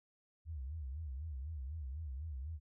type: tone with vibrato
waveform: sine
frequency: 72.4 Hz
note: D2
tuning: 24 cents flat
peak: -40 dBFS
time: 0.45-2.6 s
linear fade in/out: 50 ms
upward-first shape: sine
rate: 4 Hz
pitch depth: 220 cents each way
effects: none